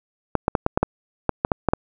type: clicks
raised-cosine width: 1 ms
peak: -3 dBFS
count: 11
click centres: 0.353 / 0.481 / 0.552 / 0.664 / 0.775 / 0.83 / 1.293 / 1.449 / 1.518 / 1.687 / 1.735 s
effects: none